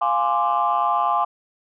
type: chord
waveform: sine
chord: D half-diminished seventh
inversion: first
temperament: equal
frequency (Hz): 698.5 / 830.6 / 1046.5 / 1174.7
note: F5 / Ab5 / C6 / D6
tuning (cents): 0 / 0 / 0 / 0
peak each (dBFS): -23 / -22 / -22 / -22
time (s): 0.01-1.25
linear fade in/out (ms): 10
effects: tanh soft clip ceiling -10 dBFS